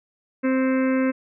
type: harmonic tone with a mistuned harmonic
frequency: 261.6 Hz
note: C4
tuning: in tune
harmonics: 1 / 2 / 4 / 5 / 6 / 7 / 8 / 9 / 10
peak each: -19 / -25 / -35 / -38 / -34 / -40 / -36 / -43 / -41 dBFS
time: 0.43-1.12 s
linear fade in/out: 20 ms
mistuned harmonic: 9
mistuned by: -48 cents
effects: none